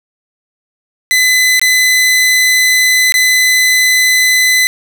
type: tone with dropouts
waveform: sawtooth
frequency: 2014 Hz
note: B6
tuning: 33 cents sharp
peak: -4 dBFS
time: 1.11-4.67 s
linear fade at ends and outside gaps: 0 ms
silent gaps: 1.595-1.615 / 3.122-3.141 s
effects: none